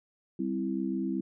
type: chord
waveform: sine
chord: C major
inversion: second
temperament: equal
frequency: 196 / 261.6 / 329.6 Hz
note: G3 / C4 / E4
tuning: 0 / 0 / 0 cents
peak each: -33 dBFS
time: 0.39-1.21 s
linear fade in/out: 5 ms
effects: none